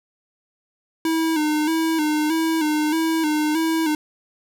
square tone with vibrato, 313.8 Hz, D#4, 15 cents sharp, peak -19 dBFS, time 1.05-3.95 s, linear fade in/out 2 ms, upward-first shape square, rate 1.6 Hz, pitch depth 56 cents each way, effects none

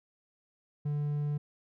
triangle tone, 146.83 Hz, D3, in tune, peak -27 dBFS, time 0.85-1.38 s, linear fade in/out 10 ms, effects none

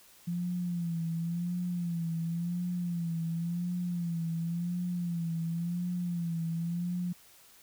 sine tone with vibrato, 171.3 Hz, F3, 33 cents flat, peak -30 dBFS, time 0.27-7.13 s, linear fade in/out 10 ms, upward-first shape sine, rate 0.93 Hz, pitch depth 67 cents each way, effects white hiss -58 dBFS RMS until 7.62 s

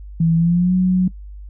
sine tone with pitch glide, 164.81 to 183.93 Hz, E3 to F#3, 0 to -10 cents, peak -12 dBFS, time 0.2-1.08 s, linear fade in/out 5 ms, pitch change +190 cents, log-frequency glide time 0.36-0.74 s, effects noise-tail reverb RT60 0.1 s tail -21 dB re dry + added 50 Hz sine -32 dBFS peak until 1.49 s

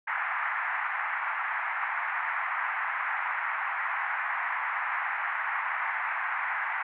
white band-pass noise, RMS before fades -31 dBFS, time 0.07-6.83 s, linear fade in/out 10 ms, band 800 to 2100 Hz, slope 48 dB/octave, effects none

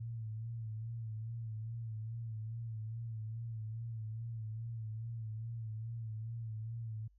sine tone with vibrato, 112.3 Hz, A2, 36 cents sharp, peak -39 dBFS, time 0-7.08 s, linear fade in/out 10 ms, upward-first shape sine, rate 2.4 Hz, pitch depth 56 cents each way, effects added 50 Hz sine -64 dBFS peak until 7.18 s

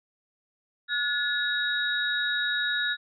sine tone cluster, 1442 / 1710 / 3798 Hz, F#6 / A6 / A#7, -45 / -50 / +32 cents, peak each -29 dBFS, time 0.88-2.97 s, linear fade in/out 50 ms, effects none

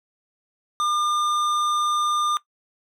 triangle tone with hard clipping, 1204 Hz, D6, 43 cents sharp, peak -22 dBFS, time 0.8-2.37 s, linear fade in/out 0 ms, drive 16 dB, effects noise-tail reverb RT60 0.1 s tail -17 dB re dry

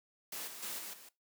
white noise with level steps, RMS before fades -42 / -48 / -41 / -45 / -55 dBFS, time 0.32-1.09 s, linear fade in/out 5 ms, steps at 0.47 / 0.62 / 0.78 / 0.93 s, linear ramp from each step 10 ms, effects noise-tail reverb RT60 0.2 s tail -19 dB re dry + high-pass 200 Hz 12 dB/octave

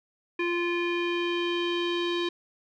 square tone with low-pass filter sweep, 347.1 Hz, F4, 11 cents flat, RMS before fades -28 dBFS, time 0.39-2.29 s, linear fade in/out 5 ms, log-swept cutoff 2400 to 3600 Hz, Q 4.1, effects none

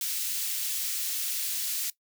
white high-pass noise, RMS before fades -31 dBFS, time 0.01-1.9 s, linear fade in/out 2 ms, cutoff 3000 Hz, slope 12 dB/octave, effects noise-tail reverb RT60 0.1 s tail -18 dB re dry

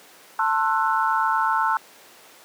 sine chord, F# half-diminished seventh, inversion first, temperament just, 888 / 1065.6 / 1332 / 1480 Hz, A5 / C6 / E6 / F#6, +16 / +31 / +18 / 0 cents, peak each -22 / -25 / -24 / -27 dBFS, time 0.39-1.77 s, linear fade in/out 2 ms, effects pink hiss -48 dBFS RMS until 2.44 s + high-pass 400 Hz 12 dB/octave

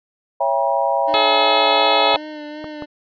sine chord, C# diminished seventh, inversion none, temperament just, 554.4 / 665.2 / 798.3 / 957.9 Hz, C#5 / E5 / G5 / Bb5, 0 / +16 / +31 / +47 cents, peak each -21 dBFS, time 0.4-2.17 s, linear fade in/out 10 ms
25% pulse tone with vibrato, 302.2 Hz, D4, 50 cents sharp, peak -26 dBFS, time 1.07-2.86 s, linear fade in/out 20 ms, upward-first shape sine, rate 2.7 Hz, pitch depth 28 cents each way
harmonic tone, 427.9 Hz, A4, 48 cents flat, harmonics 1 / 2 / 3 / 4 / 5 / 6 / 7 / 8 / 9 / 10, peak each -25 / -22 / -23 / -31 / -27 / -24 / -31 / -22 / -25 / -26 dBFS, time 1.14-2.16 s, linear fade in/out 0 ms
clicks, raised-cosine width 1 ms, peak -17 dBFS, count 3, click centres 2.144 / 2.643 / 2.823 s
effects resampled to 11025 Hz

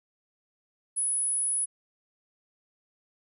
sine tone, 10160 Hz, D#9, 35 cents sharp, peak -25 dBFS, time 0.96-1.66 s, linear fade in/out 20 ms, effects none

